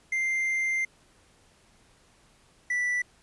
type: tone pair in turn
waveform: triangle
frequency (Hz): 2093 / 1968.4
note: C7 / B6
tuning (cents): 0 / -6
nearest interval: minor second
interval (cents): 106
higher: first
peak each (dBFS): -23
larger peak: neither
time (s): 0.12-0.85 / 2.7-3.02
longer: first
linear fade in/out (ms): 5
effects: pink hiss -61 dBFS RMS until 3.22 s + resampled to 24000 Hz